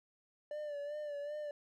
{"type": "tone with vibrato", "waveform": "triangle", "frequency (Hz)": 587.3, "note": "D5", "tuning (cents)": 0, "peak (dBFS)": -37, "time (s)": [0.51, 1.51], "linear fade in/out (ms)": 2, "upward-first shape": "sine", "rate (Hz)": 2.6, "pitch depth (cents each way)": 47, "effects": []}